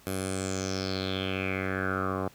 10% pulse tone with low-pass filter sweep, 94.8 Hz, F#2, 43 cents sharp, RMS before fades -31 dBFS, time 0.07-2.28 s, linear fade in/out 0 ms, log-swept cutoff 12000 to 950 Hz, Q 5.7, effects pink hiss -56 dBFS RMS until 2.34 s + high-pass 60 Hz 12 dB/octave

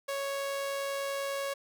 sawtooth tone with amplitude modulation, 554.4 Hz, C#5, in tune, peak -27 dBFS, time 0.08-1.54 s, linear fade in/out 10 ms, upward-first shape sine, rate 110 Hz, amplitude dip 25%, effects none

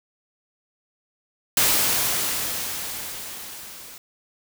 white noise with level ramp, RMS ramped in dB -18 to -42 dBFS, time 1.57-3.98 s, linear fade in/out 2 ms, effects none

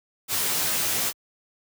white noise with comb filter, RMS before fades -25 dBFS, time 0.28-1.13 s, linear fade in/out 50 ms, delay 15 ms, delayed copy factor -0.95, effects high-pass 60 Hz 12 dB/octave

